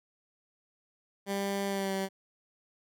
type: tone with pitch glide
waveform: 15% pulse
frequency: 198.2 to 192.89 Hz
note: G3 to G3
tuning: +19 to -28 cents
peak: -24 dBFS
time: 1.26-2.09 s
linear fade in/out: 50 ms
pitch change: -47 cents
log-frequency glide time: 1.67-1.93 s
effects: none